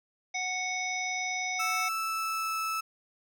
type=harmonic tone; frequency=739 Hz; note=F#5; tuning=2 cents flat; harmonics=1 / 3 / 5 / 7 / 8; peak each=-36 / -32 / -43 / -42 / -39 dBFS; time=0.34-1.89 s; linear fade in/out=10 ms
type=tone with pitch glide; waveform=35% pulse; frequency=1318.5 to 1310.1 Hz; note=E6 to E6; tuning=0 to -11 cents; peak=-28 dBFS; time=1.59-2.81 s; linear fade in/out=10 ms; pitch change=-11 cents; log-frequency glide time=1.88-2.57 s
effects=none